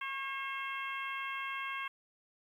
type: harmonic tone with a mistuned harmonic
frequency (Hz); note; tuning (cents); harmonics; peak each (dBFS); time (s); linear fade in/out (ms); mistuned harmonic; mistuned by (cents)
538; C5; +48; 2 / 3 / 4 / 5 / 6; -40 / -43 / -42 / -44 / -49; 0.01-1.88; 5; 2; +26
effects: 11-bit